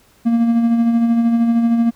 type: tone with tremolo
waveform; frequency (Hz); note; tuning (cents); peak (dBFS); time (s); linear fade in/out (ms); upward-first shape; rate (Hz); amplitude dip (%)
triangle; 232.4; A#3; -5; -8; 0.25-1.91; 20; sine; 13; 40
effects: pink hiss -53 dBFS RMS until 1.95 s